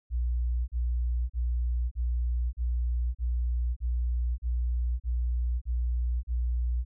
sine tone bursts, 60.2 Hz, B1, 44 cents flat, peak -24 dBFS, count 11, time 0.1-6.85 s, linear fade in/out 50 ms, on 580 ms, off 37 ms, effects tanh soft clip ceiling -21 dBFS

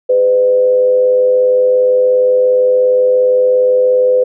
sine tone with frequency modulation, 505 Hz, B4, 39 cents sharp, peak -7 dBFS, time 0.09-4.24 s, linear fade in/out 10 ms, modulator 97.2 Hz, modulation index 0.34, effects none

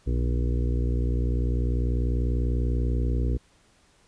harmonic tone, 60.2 Hz, B1, 44 cents flat, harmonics 1 / 2 / 4 / 5 / 6 / 7 / 8, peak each -23 / -29 / -35 / -37 / -39 / -40 / -41 dBFS, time 0.06-3.38 s, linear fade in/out 20 ms, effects pink hiss -61 dBFS RMS until 4.07 s + resampled to 22050 Hz

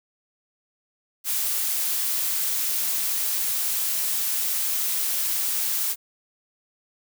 blue noise, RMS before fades -25 dBFS, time 1.24-5.96 s, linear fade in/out 50 ms, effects none

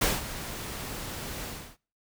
pink noise with ADSR envelope, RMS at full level -23 dBFS, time 0.01-1.77 s, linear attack 9 ms, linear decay 190 ms, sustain -14 dB, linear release 310 ms, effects noise-tail reverb RT60 0.4 s tail -24 dB re dry

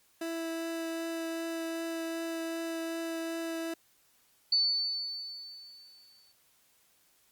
30% pulse tone with vibrato, 329.6 Hz, E4, in tune, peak -31 dBFS, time 0.21-3.74 s, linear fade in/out 5 ms, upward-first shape triangle, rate 2.6 Hz, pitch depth 9 cents each way
sine tone with exponential decay, 4497 Hz, C#8, 24 cents sharp, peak -22 dBFS, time 4.52-6.32 s, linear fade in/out 5 ms, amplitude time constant 390 ms
effects white hiss -67 dBFS RMS until 7.31 s + Opus 48 kbps

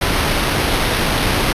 pink noise with sample-and-hold, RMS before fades -17 dBFS, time 0.01-1.53 s, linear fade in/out 10 ms, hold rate 7350 Hz, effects resampled to 32000 Hz

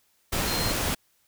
sine tone in noise, 4186 Hz, C8, in tune, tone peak -31 dBFS, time 0.47-0.72 s, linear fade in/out 10 ms, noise pink, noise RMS -27 dBFS, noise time 0.32-0.95 s, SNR -7 dB, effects white hiss -67 dBFS RMS until 1.27 s

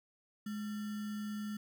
sine tone with sample-and-hold, 210 Hz, G#3, 19 cents sharp, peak -37 dBFS, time 0.46-1.57 s, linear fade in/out 5 ms, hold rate 1575 Hz, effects none

